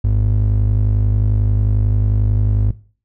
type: ring-modulated tone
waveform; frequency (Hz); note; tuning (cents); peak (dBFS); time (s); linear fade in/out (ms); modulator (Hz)
triangle; 77.78; D#2; 0; -7; 0.04-2.71; 5; 25.6
effects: noise-tail reverb RT60 0.4 s tail -19 dB re dry